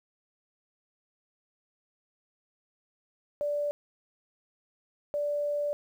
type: tone pair in turn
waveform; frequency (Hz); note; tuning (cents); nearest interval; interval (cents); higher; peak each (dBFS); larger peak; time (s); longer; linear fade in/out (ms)
sine; 584 / 584; D5 / D5; -10 / -10; unison; 0; neither; -27; neither; 3.41-3.71 / 5.14-5.73; second; 0
effects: 10-bit